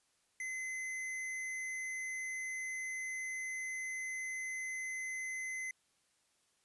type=tone; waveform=square; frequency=2047 Hz; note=C7; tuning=38 cents flat; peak=-39 dBFS; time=0.4-5.71 s; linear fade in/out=2 ms; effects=white hiss -75 dBFS RMS until 6.64 s + resampled to 24000 Hz